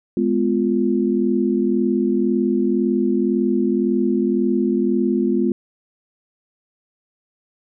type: chord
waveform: sine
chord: F diminished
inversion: first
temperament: just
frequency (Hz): 209.5 / 251.4 / 349.2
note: Ab3 / Cb4 / F4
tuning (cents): +15 / +31 / 0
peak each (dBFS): -20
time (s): 0.17-5.52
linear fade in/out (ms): 2
effects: none